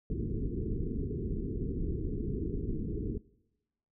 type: low-pass noise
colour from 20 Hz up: pink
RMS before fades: -34 dBFS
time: 0.1-3.18 s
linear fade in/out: 2 ms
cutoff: 440 Hz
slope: 96 dB/octave
effects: noise-tail reverb RT60 1.0 s tail -23 dB re dry